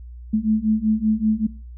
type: beating tone pair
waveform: sine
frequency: 214.1 / 219.3 Hz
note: A3 / A3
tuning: -47 / -6 cents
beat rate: 5.2 Hz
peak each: -20 dBFS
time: 0.33-1.47 s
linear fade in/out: 10 ms
effects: noise-tail reverb RT60 0.4 s tail -20 dB re dry + added 60 Hz sine -35 dBFS peak until 1.77 s